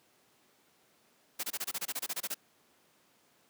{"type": "noise bursts", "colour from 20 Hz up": "white", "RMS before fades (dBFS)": -35, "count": 14, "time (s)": [1.39, 2.345], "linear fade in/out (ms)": 10, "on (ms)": 45, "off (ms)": 25, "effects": ["pink hiss -67 dBFS RMS until 3.49 s", "high-pass 200 Hz 12 dB/octave"]}